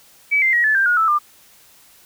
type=tone with pitch steps; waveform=sine; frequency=2289 / 2087 / 1902.7 / 1734.7 / 1581.6 / 1442 / 1314.7 / 1198.6 Hz; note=D7 / C7 / A#6 / A6 / G6 / F#6 / E6 / D6; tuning=-45 / -5 / +35 / -25 / +15 / -45 / -5 / +35 cents; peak=-13 dBFS; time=0.31-1.19 s; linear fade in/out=20 ms; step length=110 ms; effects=white hiss -50 dBFS RMS until 2.05 s